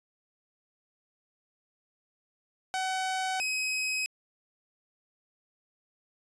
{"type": "tone pair in turn", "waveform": "sawtooth", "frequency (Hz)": [754, 2536], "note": ["F#5", "D#7"], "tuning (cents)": [32, 32], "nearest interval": "octave + major sixth", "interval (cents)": 2100, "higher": "second", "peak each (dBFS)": -25, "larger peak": "neither", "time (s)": [[2.74, 3.4], [3.4, 4.06]], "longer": "neither", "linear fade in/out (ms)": 0, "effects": ["resampled to 22050 Hz"]}